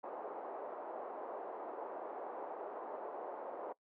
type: band-pass noise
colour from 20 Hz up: white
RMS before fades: -45 dBFS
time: 0.03-3.73 s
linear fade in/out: 10 ms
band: 380 to 870 Hz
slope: 24 dB/octave
effects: noise-tail reverb RT60 0.1 s tail -21 dB re dry

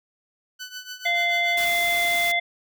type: tone with tremolo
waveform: 15% pulse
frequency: 1498 Hz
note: F#6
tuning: 21 cents sharp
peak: -25 dBFS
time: 0.59-1.66 s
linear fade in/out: 20 ms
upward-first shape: triangle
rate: 6.9 Hz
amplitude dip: 85%
type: harmonic tone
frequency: 692 Hz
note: F5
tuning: 16 cents flat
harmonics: 1 / 3 / 5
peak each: -26 / -21 / -29 dBFS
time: 1.05-2.4 s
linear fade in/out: 10 ms
type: noise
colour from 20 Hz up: white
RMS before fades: -32 dBFS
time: 1.57-2.32 s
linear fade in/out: 5 ms
effects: none

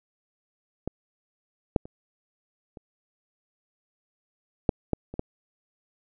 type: clicks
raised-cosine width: 2 ms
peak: -16 / -6 / -28 / -29 / -6 / -10 / -24 / -14 dBFS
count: 8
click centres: 0.876 / 1.762 / 1.855 / 2.772 / 4.692 / 4.933 / 5.14 / 5.194 s
effects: none

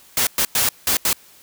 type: noise bursts at uneven times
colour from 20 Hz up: white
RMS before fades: -18 dBFS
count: 5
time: 0.17-0.27 / 0.38-0.45 / 0.55-0.69 / 0.87-0.97 / 1.05-1.13 s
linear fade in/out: 2 ms
effects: white hiss -49 dBFS RMS until 1.42 s

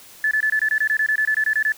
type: tone bursts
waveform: sine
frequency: 1736 Hz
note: A6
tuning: 24 cents flat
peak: -16 dBFS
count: 16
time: 0.24-1.721 s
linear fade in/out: 2 ms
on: 71 ms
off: 23 ms
effects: white hiss -45 dBFS RMS until 1.77 s

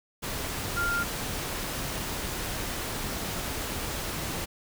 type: tone in noise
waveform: sine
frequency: 1396.9 Hz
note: F6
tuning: in tune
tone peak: -26 dBFS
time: 0.76-1.04 s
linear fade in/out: 20 ms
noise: pink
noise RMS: -33 dBFS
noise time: 0.22-4.46 s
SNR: +4 dB
effects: none

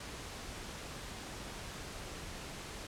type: noise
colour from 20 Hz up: pink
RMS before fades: -45 dBFS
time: 0-2.87 s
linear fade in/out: 5 ms
effects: low-pass 9000 Hz 12 dB/octave

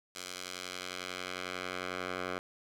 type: tone with band-pass filter sweep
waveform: 10% pulse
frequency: 91.1 Hz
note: F#2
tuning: 26 cents flat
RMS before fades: -40 dBFS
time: 0.15-2.39 s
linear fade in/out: 5 ms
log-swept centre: 5900 to 1300 Hz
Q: 0.72
effects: 10-bit

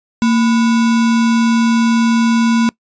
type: tone with sample-and-hold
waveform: sine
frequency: 229.5 Hz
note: A#3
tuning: 27 cents flat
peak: -9 dBFS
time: 0.22-2.69 s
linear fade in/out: 0 ms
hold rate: 1225 Hz
effects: noise-tail reverb RT60 0.1 s tail -24 dB re dry + resampled to 16000 Hz

